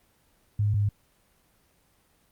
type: tone pair in turn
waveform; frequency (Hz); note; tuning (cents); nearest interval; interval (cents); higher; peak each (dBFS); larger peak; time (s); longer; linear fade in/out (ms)
sine; 103.83 / 102.64; G#2 / G#2; 0 / -20; unison; 20; first; -21; neither; 0.59-0.74 / 0.74-0.89; neither; 5
effects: pink hiss -65 dBFS RMS until 2.31 s + Opus 24 kbps